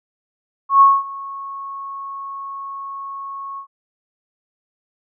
sine tone with ADSR envelope, 1100 Hz, C#6, 14 cents flat, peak -5 dBFS, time 0.69-3.67 s, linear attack 120 ms, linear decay 220 ms, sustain -22 dB, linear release 89 ms, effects none

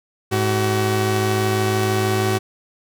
sawtooth tone pair together, 106.02 / 377.8 Hz, G#2 / F#4, +36 / +36 cents, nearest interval octave + minor seventh, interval 2200 cents, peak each -16 dBFS, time 0.31-2.39 s, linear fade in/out 20 ms, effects none

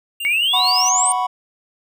square tone with tremolo, 2794 Hz, F7, in tune, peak -24 dBFS, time 0.2-0.89 s, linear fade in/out 5 ms, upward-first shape sine, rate 8.9 Hz, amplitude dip 45%
sine exponential sweep, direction up, 2185 to 8930 Hz, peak -15 dBFS, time 0.25-1.12 s, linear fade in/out 0 ms
triangle chord, F# suspended fourth, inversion none, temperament equal, 740 / 987.8 / 1108.7 Hz, F#5 / B5 / C#6, 0 / 0 / 0 cents, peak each -19 / -19 / -23 dBFS, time 0.53-1.27 s, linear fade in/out 10 ms
effects none

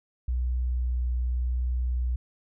sine tone with vibrato, 61.6 Hz, B1, 4 cents flat, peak -24 dBFS, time 0.28-2.16 s, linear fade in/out 5 ms, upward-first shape triangle, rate 0.88 Hz, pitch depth 10 cents each way, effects none

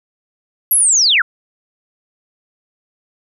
sine linear sweep, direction down, 11740 to 1290 Hz, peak -9 dBFS, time 0.71-1.22 s, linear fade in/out 5 ms, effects none

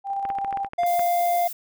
sine tone with tremolo, 791 Hz, G5, 15 cents sharp, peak -23 dBFS, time 0.04-0.69 s, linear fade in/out 50 ms, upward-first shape square, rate 16 Hz, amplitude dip 30%
clicks, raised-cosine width 0.5 ms, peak -19 dBFS, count 10, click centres 0.252 / 0.302 / 0.386 / 0.447 / 0.527 / 0.573 / 0.647 / 0.734 / 0.834 / 0.994 s
triangle tone, 698.5 Hz, F5, in tune, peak -17 dBFS, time 0.78-1.48 s, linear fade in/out 10 ms
violet noise, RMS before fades -34 dBFS, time 0.86-1.53 s, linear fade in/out 5 ms
effects none

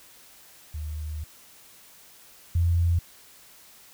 sine tone pair in turn, 76.7 / 85.31 Hz, D#2 / F2, -24 / -40 cents, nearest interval major second, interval 184 cents, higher second, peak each -30 / -19 dBFS, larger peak second, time 0.74-1.24 / 2.55-2.99 s, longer first, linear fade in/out 5 ms, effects white hiss -52 dBFS RMS until 3.93 s

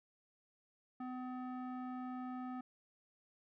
square tone with low-pass filter, 253.2 Hz, B3, 43 cents sharp, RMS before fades -44 dBFS, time 1-2.61 s, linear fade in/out 5 ms, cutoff 1200 Hz, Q 1.8, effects none

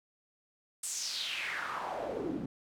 pink noise with band-pass filter sweep, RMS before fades -37 dBFS, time 0.83-2.46 s, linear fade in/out 5 ms, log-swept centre 8800 to 230 Hz, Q 4, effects none

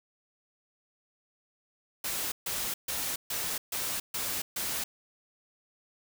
white noise bursts, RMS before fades -33 dBFS, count 7, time 2.04-4.84 s, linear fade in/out 5 ms, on 280 ms, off 140 ms, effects none

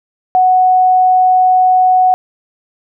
sine tone, 740 Hz, F#5, in tune, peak -6 dBFS, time 0.35-2.14 s, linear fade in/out 0 ms, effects none

